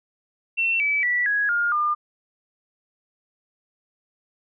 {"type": "tone with pitch steps", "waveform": "sine", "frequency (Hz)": [2703, 2299, 1956, 1663.9, 1415.4, 1204], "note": ["E7", "D7", "B6", "G#6", "F6", "D6"], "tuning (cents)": [43, -37, -17, 3, 23, 43], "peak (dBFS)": -19, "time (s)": [0.57, 1.95], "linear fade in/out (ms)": 20, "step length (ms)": 230, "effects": []}